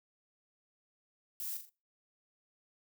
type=noise with echo; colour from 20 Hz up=violet; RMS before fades=-40 dBFS; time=1.4-1.57 s; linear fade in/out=0 ms; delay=41 ms; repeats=3; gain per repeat=-7 dB; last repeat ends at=1.693 s; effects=noise-tail reverb RT60 0.3 s tail -22 dB re dry